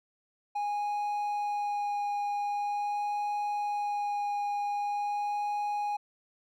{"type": "tone with vibrato", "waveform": "triangle", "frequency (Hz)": 823, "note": "G#5", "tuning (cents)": -16, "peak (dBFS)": -27, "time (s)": [0.55, 5.97], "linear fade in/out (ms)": 10, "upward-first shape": "sine", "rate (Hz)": 0.44, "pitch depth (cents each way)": 9, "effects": []}